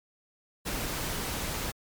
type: noise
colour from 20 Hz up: pink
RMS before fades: -33 dBFS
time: 0.65-1.72 s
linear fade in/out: 20 ms
effects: MP3 96 kbps